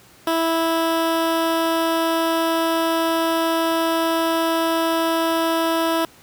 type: tone with notch filter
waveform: 15% pulse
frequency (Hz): 328.5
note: E4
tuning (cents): -6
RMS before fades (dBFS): -20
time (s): 0.27-6.05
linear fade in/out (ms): 2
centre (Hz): 6900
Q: 1.7
effects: pink hiss -49 dBFS RMS until 6.22 s + high-pass 80 Hz 12 dB/octave